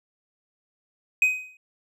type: tone with exponential decay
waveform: triangle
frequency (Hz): 2513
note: D#7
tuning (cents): +17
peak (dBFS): -12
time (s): 1.22-1.57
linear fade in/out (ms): 2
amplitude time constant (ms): 75
effects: resampled to 32000 Hz